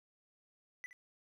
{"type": "tone with echo", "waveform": "triangle", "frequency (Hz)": 1990, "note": "B6", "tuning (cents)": 13, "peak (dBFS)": -40, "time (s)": [0.84, 0.86], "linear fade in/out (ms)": 0, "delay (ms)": 69, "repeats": 1, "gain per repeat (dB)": -12, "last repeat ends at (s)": 0.929, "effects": []}